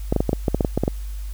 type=clicks; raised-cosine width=2 ms; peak=-5 dBFS; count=12; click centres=0.125 / 0.163 / 0.205 / 0.293 / 0.331 / 0.482 / 0.546 / 0.608 / 0.648 / 0.776 / 0.836 / 0.879 s; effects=added 50 Hz sine -27 dBFS peak until 1.33 s + white hiss -48 dBFS RMS until 1.33 s